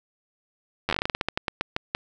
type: slowing click train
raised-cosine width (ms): 0.3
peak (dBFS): -8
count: 18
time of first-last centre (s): 0.89-1.949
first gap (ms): 10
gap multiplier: 1.2
effects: none